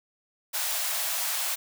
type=high-pass noise; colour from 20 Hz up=white; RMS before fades=-29 dBFS; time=0.53-1.56 s; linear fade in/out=20 ms; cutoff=560 Hz; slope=96 dB/octave; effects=none